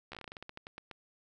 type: slowing click train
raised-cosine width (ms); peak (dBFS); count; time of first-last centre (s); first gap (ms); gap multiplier
0.3; -28; 16; 0.12-0.913; 13; 1.18
effects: none